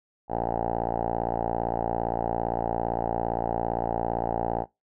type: tone with low-pass filter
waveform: 5% pulse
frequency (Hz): 57.6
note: A#1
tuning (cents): -20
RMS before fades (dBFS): -28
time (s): 0.28-4.66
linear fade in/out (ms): 50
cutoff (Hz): 810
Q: 5.7
effects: noise-tail reverb RT60 0.2 s tail -22 dB re dry